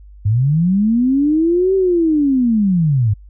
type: linear two-way sweep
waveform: sine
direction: up then down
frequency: 97.2 to 388.3 to 97.2 Hz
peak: -11 dBFS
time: 0.25-3.14 s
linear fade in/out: 10 ms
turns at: 1.75 s
effects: added 50 Hz sine -37 dBFS peak until 3.29 s